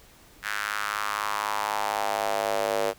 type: tone with high-pass filter sweep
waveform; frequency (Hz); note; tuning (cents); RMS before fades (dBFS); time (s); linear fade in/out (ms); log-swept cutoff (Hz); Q
square; 52; G#1; +3; -28; 0.42-2.94; 50; 1600 to 510; 3.2
effects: pink hiss -54 dBFS RMS until 2.98 s